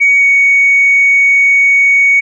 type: tone with pitch glide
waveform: sine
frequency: 2246 to 2233 Hz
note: C#7 to C#7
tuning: +22 to +12 cents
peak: -4 dBFS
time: 0-2.21 s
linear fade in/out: 20 ms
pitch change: -10 cents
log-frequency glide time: 0.19-0.25 s
effects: tanh soft clip ceiling -1 dBFS